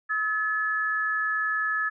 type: tone pair together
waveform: sine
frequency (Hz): 1286.3 / 1717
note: E6 / A6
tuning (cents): -43 / -43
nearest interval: perfect fourth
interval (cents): 500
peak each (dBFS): -29 / -25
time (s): 0.09-1.9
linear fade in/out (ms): 20
effects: none